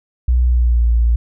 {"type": "tone with pitch glide", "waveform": "sine", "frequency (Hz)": [61.4, 57.95], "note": ["B1", "A#1"], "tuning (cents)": [-9, -10], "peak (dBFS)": -10, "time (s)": [0.28, 1.16], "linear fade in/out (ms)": 5, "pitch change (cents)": -101, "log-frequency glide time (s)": [0.48, 0.87], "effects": []}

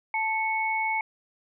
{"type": "tone pair together", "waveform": "sine", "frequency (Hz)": [880, 2208], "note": ["A5", "C#7"], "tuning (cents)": [0, -7], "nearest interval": "octave + major third", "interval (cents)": 1593, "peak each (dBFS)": -27, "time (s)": [0.14, 1.01], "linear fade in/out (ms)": 2, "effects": []}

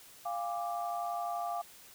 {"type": "chord", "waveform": "sine", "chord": "D diminished", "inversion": "first", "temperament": "equal with one note detuned", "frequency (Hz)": [698.5, 810.2, 1174.7], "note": ["F5", "Ab5", "D6"], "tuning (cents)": [0, -43, 0], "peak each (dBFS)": [-35, -40, -40], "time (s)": [0.25, 1.62], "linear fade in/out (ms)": 10, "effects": ["white hiss -55 dBFS RMS until 1.94 s"]}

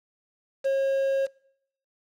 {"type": "tone with quantisation", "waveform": "triangle", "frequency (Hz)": 542, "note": "C#5", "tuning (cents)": -39, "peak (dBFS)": -19, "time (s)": [0.64, 1.27], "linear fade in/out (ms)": 20, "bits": 7, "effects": ["noise-tail reverb RT60 0.7 s tail -24 dB re dry", "low-pass 7000 Hz 12 dB/octave"]}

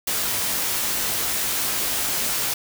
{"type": "noise with comb filter", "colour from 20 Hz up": "white", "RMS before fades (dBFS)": -24, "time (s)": [0.07, 2.54], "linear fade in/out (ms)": 5, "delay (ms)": 18, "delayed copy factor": 0.5, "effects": []}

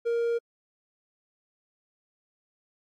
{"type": "tone", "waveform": "triangle", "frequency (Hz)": 467.9, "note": "A#4", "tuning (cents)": 6, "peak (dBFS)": -22, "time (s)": [0.05, 0.39], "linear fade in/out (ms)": 20, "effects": ["AAC 64 kbps"]}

